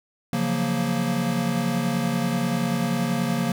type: chord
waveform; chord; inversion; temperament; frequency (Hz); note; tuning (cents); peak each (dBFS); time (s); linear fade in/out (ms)
square; Gb major seventh; second; equal; 138.59 / 174.61 / 185 / 233.1; Db3 / F3 / Gb3 / Bb3; 0 / 0 / 0 / 0; -30 / -28 / -31 / -26; 0.33-3.52; 2
effects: none